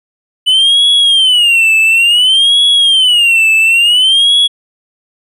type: tone with vibrato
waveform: triangle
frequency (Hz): 2970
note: F#7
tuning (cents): +6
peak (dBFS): -4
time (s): 0.46-4.48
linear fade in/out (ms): 20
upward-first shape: sine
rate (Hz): 0.57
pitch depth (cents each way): 210
effects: resampled to 32000 Hz